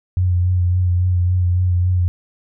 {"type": "tone with vibrato", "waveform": "sine", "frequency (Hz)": 90, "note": "F#2", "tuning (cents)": -47, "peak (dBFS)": -13, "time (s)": [0.17, 2.08], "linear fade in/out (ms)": 0, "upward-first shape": "sine", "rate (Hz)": 3.6, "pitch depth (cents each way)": 29, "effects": []}